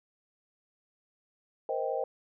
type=chord; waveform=sine; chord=C minor seventh; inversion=third; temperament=just; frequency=470.9 / 523.3 / 627.9 / 784.9 Hz; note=Bb4 / C5 / Eb5 / G5; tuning=+18 / 0 / +16 / +2 cents; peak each=-35 / -33 / -35 / -36 dBFS; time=1.69-2.04 s; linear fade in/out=2 ms; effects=none